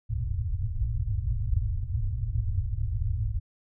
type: low-pass noise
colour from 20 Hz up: white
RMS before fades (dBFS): -28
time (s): 0.09-3.4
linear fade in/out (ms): 20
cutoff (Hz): 120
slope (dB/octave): 96
effects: none